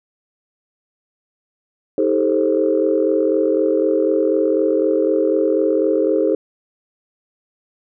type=chord; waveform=sine; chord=A half-diminished seventh; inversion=second; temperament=just; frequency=316.8 / 396 / 440 / 528 Hz; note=Eb4 / G4 / A4 / C5; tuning=+31 / +18 / 0 / +16 cents; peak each=-19 dBFS; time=1.98-6.35 s; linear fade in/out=2 ms; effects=tanh soft clip ceiling -4 dBFS